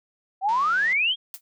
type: exponential sweep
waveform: sine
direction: up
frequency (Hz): 740 to 3322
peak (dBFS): -19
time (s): 0.41-1.16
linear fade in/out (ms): 50
type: click train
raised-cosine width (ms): 0.2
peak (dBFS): -25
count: 82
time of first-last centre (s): 0.49-0.928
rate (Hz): 185
type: noise with exponential decay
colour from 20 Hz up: blue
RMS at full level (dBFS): -31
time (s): 1.34-1.41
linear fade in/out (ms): 1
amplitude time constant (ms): 15
effects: none